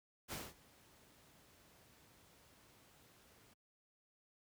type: noise with ADSR envelope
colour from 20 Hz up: pink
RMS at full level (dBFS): -43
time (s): 0.28-3.54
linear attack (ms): 42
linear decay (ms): 210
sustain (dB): -23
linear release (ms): 10
effects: high-pass 60 Hz 12 dB/octave